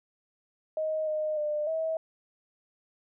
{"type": "tone with pitch steps", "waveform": "sine", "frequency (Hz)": [626, 616, 600, 643], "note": ["D#5", "D#5", "D5", "E5"], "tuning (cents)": [10, -17, 37, -43], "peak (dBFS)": -27, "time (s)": [0.77, 1.97], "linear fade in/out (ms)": 2, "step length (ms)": 300, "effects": []}